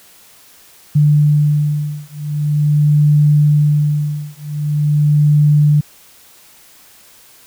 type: beating tone pair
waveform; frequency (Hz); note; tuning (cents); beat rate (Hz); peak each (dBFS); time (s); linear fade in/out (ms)
sine; 148.2 / 148.64; D3 / D3; +16 / +21; 0.44; -13; 0.95-5.81; 10
effects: white hiss -45 dBFS RMS until 7.46 s